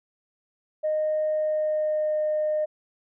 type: tone with pitch glide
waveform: sine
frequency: 617 to 611.7 Hz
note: D#5 to D#5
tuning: -15 to -30 cents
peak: -21 dBFS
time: 0.83-2.66 s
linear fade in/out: 20 ms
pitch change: -15 cents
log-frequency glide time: 1.34-2.2 s
effects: tanh soft clip ceiling -18 dBFS